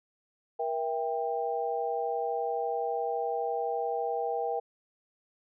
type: chord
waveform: sine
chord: E diminished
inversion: second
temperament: just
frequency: 474.7 / 659.3 / 791.1 Hz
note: Bb4 / E5 / G5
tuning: +31 / 0 / +16 cents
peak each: -32 / -35 / -32 dBFS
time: 0.59-4.6 s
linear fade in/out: 10 ms
effects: none